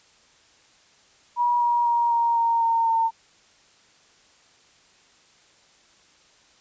sine tone with pitch steps, 963 / 953.6 / 944.3 / 935 / 925.9 / 916.9 / 907.9 Hz, B5 / A#5 / A#5 / A#5 / A#5 / A#5 / A#5, -44 / +39 / +22 / +5 / -12 / -29 / -46 cents, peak -18 dBFS, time 1.36-3.11 s, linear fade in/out 50 ms, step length 250 ms, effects white hiss -57 dBFS RMS until 6.6 s + resampled to 16000 Hz

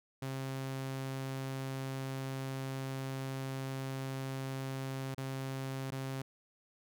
sawtooth tone with dropouts, 133.7 Hz, C3, 38 cents sharp, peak -33 dBFS, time 0.22-6.22 s, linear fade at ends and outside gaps 5 ms, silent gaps 5.146-5.178 / 5.907-5.92 s, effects none

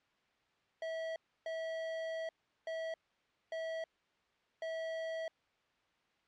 square tone bursts at uneven times, 649 Hz, E5, 27 cents flat, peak -38 dBFS, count 5, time 0.82-1.16 / 1.46-2.29 / 2.67-2.94 / 3.52-3.84 / 4.62-5.28 s, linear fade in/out 2 ms, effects white hiss -74 dBFS RMS until 6.27 s + low-pass 3000 Hz 12 dB/octave

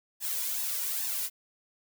blue noise with flanger, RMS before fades -32 dBFS, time 0.2-1.3 s, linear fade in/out 50 ms, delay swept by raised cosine 1.1 to 2.1 ms, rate 2.4 Hz, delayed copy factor +0.65, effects none

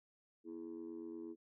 sine tone with amplitude modulation, 329.6 Hz, E4, in tune, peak -39 dBFS, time 0.44-1.36 s, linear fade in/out 50 ms, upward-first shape sine, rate 88.4 Hz, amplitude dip 100%, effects tanh soft clip ceiling -39 dBFS

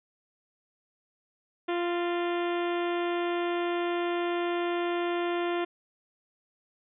harmonic tone with a mistuned harmonic, 347.4 Hz, F4, 9 cents flat, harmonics 1 / 2 / 3 / 4 / 5 / 6 / 7 / 8 / 9 / 10, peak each -28 / -34 / -38 / -40 / -42 / -44 / -45 / -46 / -47 / -48 dBFS, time 1.68-5.65 s, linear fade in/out 10 ms, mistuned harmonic 5, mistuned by +33 cents, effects none

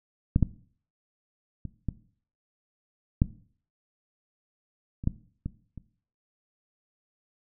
clicks, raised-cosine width 5 ms, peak -8 / -8 / -23 / -16 / -7 / -24 / -11 / -19 / -28 dBFS, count 9, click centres 0.361 / 0.427 / 1.653 / 1.887 / 3.219 / 5.039 / 5.074 / 5.46 / 5.777 s, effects noise-tail reverb RT60 0.5 s tail -17 dB re dry

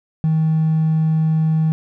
triangle tone with hard clipping, 158.6 Hz, D#3, 33 cents sharp, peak -14 dBFS, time 0.24-1.72 s, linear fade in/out 0 ms, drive 4 dB, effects none

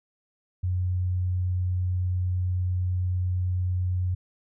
sine tone, 90.9 Hz, F#2, 30 cents flat, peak -23 dBFS, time 0.63-4.15 s, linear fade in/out 10 ms, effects none

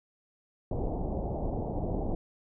pink low-pass noise, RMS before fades -32 dBFS, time 0.71-2.15 s, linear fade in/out 2 ms, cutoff 810 Hz, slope 48 dB/octave, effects none

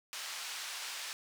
white band-pass noise, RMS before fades -42 dBFS, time 0.13-1.13 s, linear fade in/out 0 ms, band 980 to 5900 Hz, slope 12 dB/octave, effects none

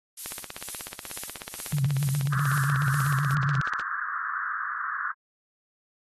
violet noise with tremolo, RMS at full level -32 dBFS, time 0.17-3.35 s, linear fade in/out 5 ms, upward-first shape sine, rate 2.2 Hz, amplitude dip 70%
click train, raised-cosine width 0.2 ms, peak -18 dBFS, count 59, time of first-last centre 0.26-3.797 s, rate 16.4 Hz
sine tone with vibrato, 139.5 Hz, C#3, 11 cents sharp, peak -23 dBFS, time 1.73-3.61 s, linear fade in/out 5 ms, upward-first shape sine, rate 7.5 Hz, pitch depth 94 cents each way
white band-pass noise, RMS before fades -31 dBFS, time 2.32-5.12 s, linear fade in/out 5 ms, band 1100 to 1700 Hz, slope 96 dB/octave
effects AAC 32 kbps

